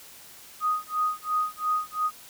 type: tone with tremolo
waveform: sine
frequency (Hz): 1244.5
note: D#6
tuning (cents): 0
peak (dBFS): -21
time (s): 0.6-2.11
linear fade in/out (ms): 50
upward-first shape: sine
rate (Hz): 2.9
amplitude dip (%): 100
effects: white hiss -48 dBFS RMS until 2.29 s